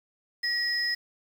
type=tone pair together; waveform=sine; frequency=1908 / 5094 Hz; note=A#6 / D#8; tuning=+40 / +40 cents; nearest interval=octave + perfect fourth; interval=1700 cents; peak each=-28 dBFS; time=0.43-0.95 s; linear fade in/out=10 ms; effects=8-bit

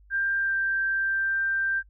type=tone with pitch glide; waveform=sine; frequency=1588 to 1575.2 Hz; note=G6 to G6; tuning=+22 to +8 cents; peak=-23 dBFS; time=0.1-1.83 s; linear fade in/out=50 ms; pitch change=-14 cents; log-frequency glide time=0.4-0.54 s; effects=noise-tail reverb RT60 0.1 s tail -24 dB re dry + added 50 Hz sine -52 dBFS peak until 1.89 s

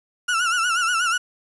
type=tone with vibrato; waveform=35% pulse; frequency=1396.9 Hz; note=F6; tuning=in tune; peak=-17 dBFS; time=0.28-1.18 s; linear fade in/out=10 ms; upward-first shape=sine; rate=8.3 Hz; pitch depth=100 cents each way; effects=resampled to 24000 Hz + 8-bit

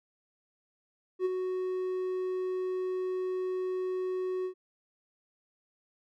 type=tone with ADSR envelope; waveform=triangle; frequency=370 Hz; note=F#4; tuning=in tune; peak=-22 dBFS; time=1.19-4.54 s; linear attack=62 ms; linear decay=25 ms; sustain=-6 dB; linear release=89 ms; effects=none

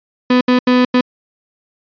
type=tone bursts at uneven times; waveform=35% pulse; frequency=250 Hz; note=B3; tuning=21 cents sharp; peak=-7 dBFS; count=4; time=0.3-0.41 / 0.48-0.59 / 0.67-0.85 / 0.94-1.01 s; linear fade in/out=5 ms; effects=resampled to 11025 Hz

